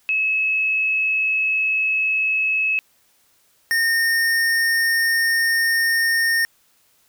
sine / square tone pair in turn, 2582 / 1832.1 Hz, E7 / A#6, -37 / -30 cents, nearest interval tritone, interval 593 cents, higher first, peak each -17 dBFS, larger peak neither, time 0.09-2.79 / 3.71-6.45 s, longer second, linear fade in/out 0 ms, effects white hiss -60 dBFS RMS until 7.08 s

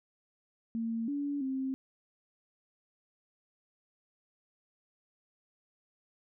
sine tone with pitch steps, 227.9 / 285.7 / 265 Hz, A#3 / D4 / C4, -39 / -48 / +22 cents, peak -31 dBFS, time 0.75-1.74 s, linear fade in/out 0 ms, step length 330 ms, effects none

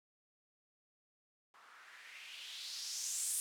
violet noise with low-pass filter sweep, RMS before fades -44 dBFS, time 1.54-3.4 s, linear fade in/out 0 ms, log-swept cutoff 1100 to 9600 Hz, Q 2.8, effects none

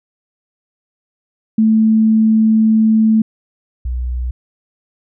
sine tone pair in turn, 219.9 / 61.71 Hz, A3 / B1, -1 / -1 cents, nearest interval octave + minor seventh, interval 2200 cents, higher first, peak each -8 / -17 dBFS, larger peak first, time 1.58-3.22 / 3.85-4.31 s, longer first, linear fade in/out 5 ms, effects none

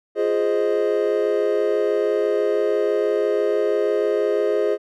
triangle chord, F minor seventh, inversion none, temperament equal, 349.2 / 415.3 / 523.3 / 622.3 Hz, F4 / Ab4 / C5 / Eb5, 0 / 0 / 0 / 0 cents, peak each -24 / -18 / -23 / -23 dBFS, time 0.15-4.78 s, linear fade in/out 50 ms, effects none

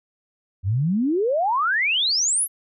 sine exponential sweep, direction up, 87.8 to 11840 Hz, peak -18 dBFS, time 0.63-2.48 s, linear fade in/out 50 ms, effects none

